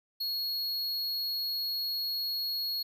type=tone; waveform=square; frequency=4323 Hz; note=C#8; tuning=44 cents flat; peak=-31 dBFS; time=0.2-2.83 s; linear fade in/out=10 ms; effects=none